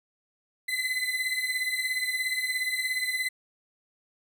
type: beating tone pair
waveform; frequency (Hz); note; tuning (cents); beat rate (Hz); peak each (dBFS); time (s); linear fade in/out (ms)
35% pulse; 2017 / 2034; B6 / C7; +36 / -50; 17; -28 / -29; 0.68-3.29; 10
effects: none